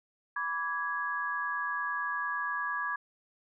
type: chord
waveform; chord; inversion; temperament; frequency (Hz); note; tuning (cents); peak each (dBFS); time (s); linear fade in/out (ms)
sine; G# diminished; first; equal with one note detuned; 987.8 / 1156.5 / 1661.2; B5 / D6 / G#6; 0 / -27 / 0; -38 / -35 / -33; 0.36-2.96; 5
effects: none